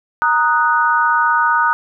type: chord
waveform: sine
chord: D# minor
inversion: second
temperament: equal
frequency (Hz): 932.3 / 1244.5 / 1480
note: A#5 / D#6 / F#6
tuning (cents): 0 / 0 / 0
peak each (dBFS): -16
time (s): 0.22-1.73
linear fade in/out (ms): 0
effects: none